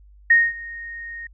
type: tone with ADSR envelope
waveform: sine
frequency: 1858 Hz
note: A#6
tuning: 6 cents flat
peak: -9 dBFS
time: 0.3-1.27 s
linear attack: 7 ms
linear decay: 220 ms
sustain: -22 dB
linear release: 4 ms
effects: added 50 Hz sine -46 dBFS peak until 1.33 s